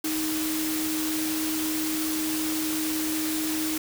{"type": "tone in noise", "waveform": "sine", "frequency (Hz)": 313.2, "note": "D#4", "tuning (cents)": 11, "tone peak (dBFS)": -27, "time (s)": [0.04, 3.78], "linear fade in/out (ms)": 5, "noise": "white", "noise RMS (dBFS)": -31, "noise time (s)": [0.04, 3.78], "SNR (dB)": 1, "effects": []}